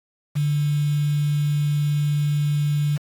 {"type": "tone with quantisation", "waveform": "sine", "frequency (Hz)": 146.83, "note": "D3", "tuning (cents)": 0, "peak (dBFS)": -18, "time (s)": [0.35, 2.98], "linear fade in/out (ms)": 20, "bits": 6, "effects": ["AAC 64 kbps"]}